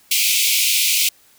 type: high-pass noise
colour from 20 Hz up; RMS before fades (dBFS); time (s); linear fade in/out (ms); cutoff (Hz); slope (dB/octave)
pink; -17; 0.11-1.09; 5; 2200; 96
effects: white hiss -53 dBFS RMS until 1.38 s